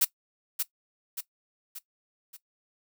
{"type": "noise with echo", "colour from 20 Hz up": "blue", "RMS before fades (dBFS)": -22, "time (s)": [0.01, 0.05], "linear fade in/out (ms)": 10, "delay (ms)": 580, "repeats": 4, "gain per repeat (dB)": -6, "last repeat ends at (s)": 2.37, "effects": ["noise-tail reverb RT60 0.1 s tail -17 dB re dry"]}